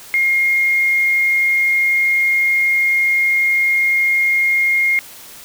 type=tone; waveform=sine; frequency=2136 Hz; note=C7; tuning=35 cents sharp; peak=-12 dBFS; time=0.14-4.99 s; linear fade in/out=0 ms; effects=white hiss -38 dBFS RMS until 5.44 s